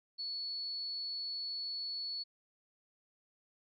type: tone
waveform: sine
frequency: 4413 Hz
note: C#8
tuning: 9 cents flat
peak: -37 dBFS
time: 0.18-2.24 s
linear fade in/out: 20 ms
effects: none